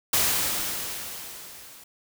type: noise with level ramp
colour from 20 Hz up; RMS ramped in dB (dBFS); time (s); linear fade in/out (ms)
white; -21 to -48; 0.13-1.84; 5
effects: none